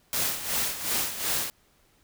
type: noise with tremolo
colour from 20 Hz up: white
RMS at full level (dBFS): -26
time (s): 0.13-1.5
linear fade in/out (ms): 0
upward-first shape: sine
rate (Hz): 2.7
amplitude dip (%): 70
effects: pink hiss -64 dBFS RMS until 2.03 s